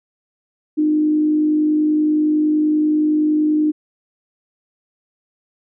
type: tone with frequency modulation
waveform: sine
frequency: 304.8 Hz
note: D#4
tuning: 36 cents flat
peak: -13 dBFS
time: 0.77-3.72 s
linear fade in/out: 20 ms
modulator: 50.6 Hz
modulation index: 0.23
effects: none